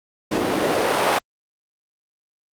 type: noise with band-pass filter sweep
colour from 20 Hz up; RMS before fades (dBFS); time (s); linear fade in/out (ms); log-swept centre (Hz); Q
white; -20; 0.31-1.19; 10; 280 to 750; 1.2
effects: Opus 48 kbps